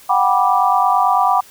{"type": "chord", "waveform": "sine", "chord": "G major seventh", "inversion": "third", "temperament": "just", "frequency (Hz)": [735, 784, 980, 1176], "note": ["F#5", "G5", "B5", "D6"], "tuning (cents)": [-12, 0, -14, 2], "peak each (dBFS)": -17, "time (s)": [0.09, 1.41], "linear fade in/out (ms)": 10, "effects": ["white hiss -44 dBFS RMS until 1.5 s"]}